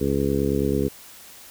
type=harmonic tone; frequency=69.3 Hz; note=C#2; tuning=in tune; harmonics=1 / 2 / 3 / 4 / 5 / 6 / 7; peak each=-29 / -28 / -27 / -26 / -29 / -25 / -30 dBFS; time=0-0.89 s; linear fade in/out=20 ms; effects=white hiss -45 dBFS RMS until 1.5 s